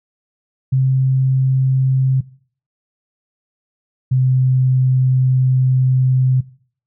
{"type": "tone pair in turn", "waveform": "sine", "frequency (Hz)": [131.8, 129.31], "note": ["C3", "C3"], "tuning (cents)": [13, -20], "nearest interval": "unison", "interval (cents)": 33, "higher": "first", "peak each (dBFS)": -11, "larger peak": "neither", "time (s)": [[0.72, 2.21], [4.11, 6.41]], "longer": "second", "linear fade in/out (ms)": 10, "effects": ["noise-tail reverb RT60 0.5 s tail -20 dB re dry"]}